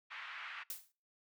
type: band-pass noise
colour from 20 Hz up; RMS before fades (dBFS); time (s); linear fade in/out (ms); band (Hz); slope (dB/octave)
white; -47; 0.1-0.64; 20; 1100 to 2500; 24
type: noise with exponential decay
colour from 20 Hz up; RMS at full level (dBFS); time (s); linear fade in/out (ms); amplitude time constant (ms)
blue; -39; 0.7-0.92; 2; 46
effects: noise-tail reverb RT60 0.4 s tail -24 dB re dry